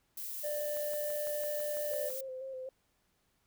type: noise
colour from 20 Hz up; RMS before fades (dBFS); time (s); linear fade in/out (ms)
violet; -41; 0.17-2.21; 5
type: tone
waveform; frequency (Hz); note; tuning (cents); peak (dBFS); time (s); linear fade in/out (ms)
triangle; 593; D5; +17; -32; 0.43-2.1; 20
type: click train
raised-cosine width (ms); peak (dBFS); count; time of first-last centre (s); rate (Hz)
0.5; -37; 9; 0.77-2.103; 6
type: tone with vibrato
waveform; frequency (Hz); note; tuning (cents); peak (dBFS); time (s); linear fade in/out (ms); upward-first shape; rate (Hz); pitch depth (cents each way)
sine; 524; C5; +2; -39; 1.91-2.69; 2; square; 4; 27
effects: pink hiss -75 dBFS RMS until 3.46 s